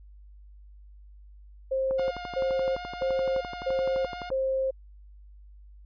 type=tone bursts; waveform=sine; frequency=530 Hz; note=C5; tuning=22 cents sharp; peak=-24 dBFS; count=5; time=1.71-4.71 s; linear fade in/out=10 ms; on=400 ms; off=250 ms
type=click train; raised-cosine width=1 ms; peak=-23 dBFS; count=29; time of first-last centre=1.91-4.303 s; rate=11.7 Hz
type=tone with vibrato; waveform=sawtooth; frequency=711 Hz; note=F5; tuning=31 cents sharp; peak=-32 dBFS; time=1.98-4.3 s; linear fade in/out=10 ms; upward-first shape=square; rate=11 Hz; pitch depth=9 cents each way
effects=added 50 Hz sine -47 dBFS peak until 5.85 s + resampled to 11025 Hz